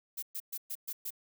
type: noise bursts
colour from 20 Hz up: violet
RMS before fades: -38 dBFS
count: 6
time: 0.17-1.106 s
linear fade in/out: 10 ms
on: 56 ms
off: 120 ms
effects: none